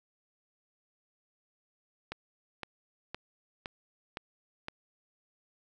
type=click train; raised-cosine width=0.3 ms; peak=-21 dBFS; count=6; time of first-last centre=2.12-4.684 s; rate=1.95 Hz; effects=none